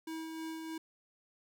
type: tone with tremolo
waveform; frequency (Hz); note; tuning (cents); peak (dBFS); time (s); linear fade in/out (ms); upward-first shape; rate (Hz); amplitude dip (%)
square; 321.7; E4; -42; -39; 0.07-0.78; 5; sine; 3.2; 30
effects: none